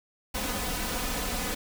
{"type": "noise with comb filter", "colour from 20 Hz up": "pink", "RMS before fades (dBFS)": -31, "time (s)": [0.34, 1.55], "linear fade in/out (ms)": 10, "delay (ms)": 4, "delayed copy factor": 0.7, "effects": []}